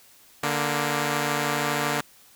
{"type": "tone pair together", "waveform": "5% pulse", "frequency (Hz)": [146.83, 233.8], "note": ["D3", "A#3"], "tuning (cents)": [0, 5], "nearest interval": "minor sixth", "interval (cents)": 805, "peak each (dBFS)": [-14, -16], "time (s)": [0.43, 2.01], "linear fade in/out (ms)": 5, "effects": ["white hiss -54 dBFS RMS until 2.35 s"]}